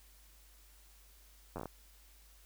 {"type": "slowing click train", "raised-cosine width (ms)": 1, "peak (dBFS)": -27, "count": 7, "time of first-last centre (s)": [1.56, 1.657], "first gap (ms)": 10, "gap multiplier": 1.19, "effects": ["added 50 Hz sine -60 dBFS peak until 2.45 s", "white hiss -64 dBFS RMS until 2.45 s"]}